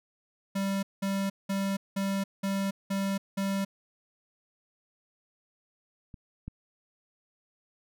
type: tone bursts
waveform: square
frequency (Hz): 195.9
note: G3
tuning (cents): -1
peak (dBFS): -28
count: 7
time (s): 0.55-3.65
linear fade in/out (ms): 10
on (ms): 280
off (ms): 190
type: clicks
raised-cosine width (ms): 5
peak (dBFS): -32 / -25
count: 2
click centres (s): 6.142 / 6.48
effects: none